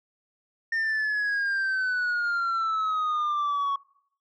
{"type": "exponential sweep", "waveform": "sine", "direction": "down", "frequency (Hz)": [1822, 1108.7], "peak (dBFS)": -21, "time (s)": [0.72, 3.76], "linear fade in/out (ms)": 5, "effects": ["noise-tail reverb RT60 0.7 s tail -24 dB re dry", "tanh soft clip ceiling -23 dBFS"]}